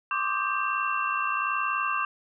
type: tone cluster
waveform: sine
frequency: 1058 / 1161 / 1222 / 1580 / 2715 Hz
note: C6 / D6 / D#6 / G6 / F7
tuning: +19 / -20 / -32 / +13 / -50 cents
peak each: -33 / -28 / -35 / -32 / -32 dBFS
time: 0.11-2.05 s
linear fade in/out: 2 ms
effects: none